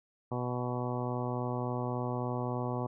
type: harmonic tone with a mistuned harmonic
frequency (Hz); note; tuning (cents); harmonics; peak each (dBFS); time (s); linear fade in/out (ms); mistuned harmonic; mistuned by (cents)
123.47; B2; 0; 1 / 2 / 3 / 4 / 5 / 6 / 7 / 8 / 9; -35 / -38 / -40 / -41 / -42 / -43 / -43 / -44 / -45; 0.31-2.87; 10; 9; +18
effects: none